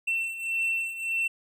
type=beating tone pair; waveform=triangle; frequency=2693 / 2694.7 Hz; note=E7 / E7; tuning=+36 / +37 cents; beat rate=1.7 Hz; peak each=-31 / -26 dBFS; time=0.07-1.28 s; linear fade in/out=10 ms; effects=none

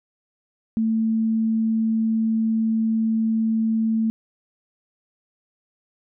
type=tone; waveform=sine; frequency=222.8 Hz; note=A3; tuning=22 cents sharp; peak=-18 dBFS; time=0.77-4.1 s; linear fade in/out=0 ms; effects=none

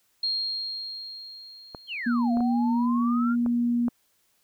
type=tone with exponential decay; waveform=sine; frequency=4235 Hz; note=C8; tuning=20 cents sharp; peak=-23 dBFS; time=0.23-2.86 s; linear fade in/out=5 ms; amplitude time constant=570 ms
type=clicks; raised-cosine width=1 ms; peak=-22 dBFS; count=5; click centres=1.748 / 2.371 / 2.406 / 3.462 / 3.882 s
type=exponential two-way sweep; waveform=sine; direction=down then up; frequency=3300 to 682 to 1436 Hz; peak=-30 dBFS; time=1.87-3.36 s; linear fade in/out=50 ms; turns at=2.32 s
type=tone; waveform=sine; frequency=238.8 Hz; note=A#3; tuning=42 cents sharp; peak=-21 dBFS; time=2.06-3.89 s; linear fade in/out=10 ms
effects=white hiss -68 dBFS RMS until 4.43 s

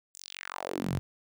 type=tone with high-pass filter sweep; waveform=sawtooth; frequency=46.25 Hz; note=F#1; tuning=in tune; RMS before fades=-36 dBFS; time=0.14-0.99 s; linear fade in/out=0 ms; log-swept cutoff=8300 to 100 Hz; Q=3.3; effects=none

